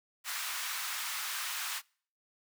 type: high-pass noise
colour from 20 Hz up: pink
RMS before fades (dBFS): -37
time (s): 0.24-1.82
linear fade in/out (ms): 50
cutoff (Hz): 1100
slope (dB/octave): 24
effects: noise-tail reverb RT60 0.5 s tail -26 dB re dry